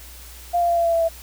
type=tone with pitch steps; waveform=sine; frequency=698.5 / 692.1 / 685.7 / 679.4 / 673.1 / 667 / 660.8 Hz; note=F5 / F5 / F5 / F5 / E5 / E5 / E5; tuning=0 / -16 / -32 / -48 / +36 / +20 / +4 cents; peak=-16 dBFS; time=0.53-1.09 s; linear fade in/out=20 ms; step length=80 ms; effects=added 60 Hz sine -41 dBFS peak until 1.22 s + white hiss -43 dBFS RMS until 1.22 s